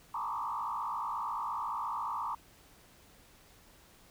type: tone with frequency modulation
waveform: sine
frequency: 1046.5 Hz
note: C6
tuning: in tune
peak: -33 dBFS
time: 0.14-2.35 s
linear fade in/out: 5 ms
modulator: 54.3 Hz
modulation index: 3.2
effects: pink hiss -60 dBFS RMS until 4.1 s

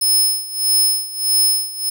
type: tone with tremolo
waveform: 10% pulse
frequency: 5200 Hz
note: E8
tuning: 24 cents flat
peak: -6 dBFS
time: 0.01-1.9 s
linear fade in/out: 10 ms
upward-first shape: sine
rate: 1.6 Hz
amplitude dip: 85%
effects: none

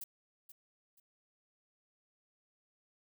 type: noise with echo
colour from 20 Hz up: violet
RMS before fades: -43 dBFS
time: 0.01-0.04 s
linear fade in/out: 5 ms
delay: 480 ms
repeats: 2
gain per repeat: -11 dB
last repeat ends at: 1 s
effects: none

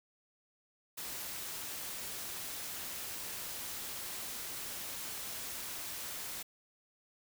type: noise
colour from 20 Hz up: white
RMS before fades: -42 dBFS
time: 0.97-6.43 s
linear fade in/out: 10 ms
effects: none

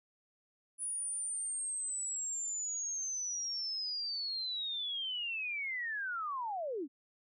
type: linear sweep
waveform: sine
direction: down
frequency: 9840 to 249.3 Hz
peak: -35 dBFS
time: 0.78-6.88 s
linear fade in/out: 50 ms
effects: none

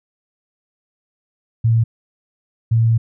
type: tone bursts at uneven times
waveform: sine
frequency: 114.1 Hz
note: A#2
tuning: 37 cents flat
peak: -11 dBFS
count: 2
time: 1.64-1.84 / 2.71-2.98 s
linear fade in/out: 10 ms
effects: none

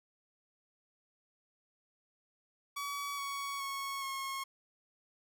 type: tone with pitch steps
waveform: sawtooth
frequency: 1137 / 1119.4 / 1102.1 / 1085 Hz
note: C#6 / C#6 / C#6 / C#6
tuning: +44 / +17 / -10 / -37 cents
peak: -33 dBFS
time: 2.76-4.44 s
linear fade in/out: 10 ms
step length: 420 ms
effects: none

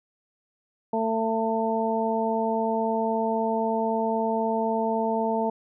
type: harmonic tone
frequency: 223.8 Hz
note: A3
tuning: 30 cents sharp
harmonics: 1 / 2 / 3 / 4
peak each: -28 / -28 / -28 / -28 dBFS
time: 0.93-5.5 s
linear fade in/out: 5 ms
effects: none

